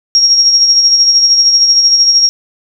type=tone with tremolo; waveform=sine; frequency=5588 Hz; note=F8; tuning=in tune; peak=-3 dBFS; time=0.15-2.29 s; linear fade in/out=0 ms; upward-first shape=sine; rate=13 Hz; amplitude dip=45%; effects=none